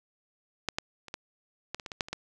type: clicks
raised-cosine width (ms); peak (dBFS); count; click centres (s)
0.2; -11 / -12 / -27 / -18 / -16 / -24 / -21 / -21 / -10 / -25 / -16; 11; 0.687 / 0.785 / 1.083 / 1.141 / 1.746 / 1.798 / 1.862 / 1.918 / 2.008 / 2.085 / 2.13
effects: none